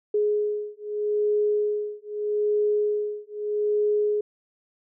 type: beating tone pair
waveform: sine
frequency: 418.2 / 419 Hz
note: G#4 / G#4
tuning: +12 / +15 cents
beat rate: 0.8 Hz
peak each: -25 dBFS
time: 0.14-4.21 s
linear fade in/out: 5 ms
effects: none